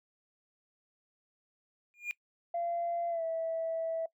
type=tone with exponential growth; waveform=triangle; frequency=2419 Hz; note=D#7; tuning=49 cents flat; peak=-26 dBFS; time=1.94-2.11 s; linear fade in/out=0 ms; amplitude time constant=36 ms
type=tone with pitch glide; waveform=sine; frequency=686 to 654.6 Hz; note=F5 to E5; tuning=-31 to -12 cents; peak=-30 dBFS; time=2.54-4.06 s; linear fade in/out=5 ms; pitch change=-81 cents; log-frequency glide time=3.09-3.23 s
effects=noise-tail reverb RT60 0.1 s tail -22 dB re dry + tanh soft clip ceiling -26 dBFS